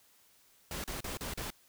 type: noise bursts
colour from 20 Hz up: pink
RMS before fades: -39 dBFS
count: 5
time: 0.71-1.504 s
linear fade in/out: 2 ms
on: 130 ms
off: 36 ms
effects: white hiss -65 dBFS RMS until 1.68 s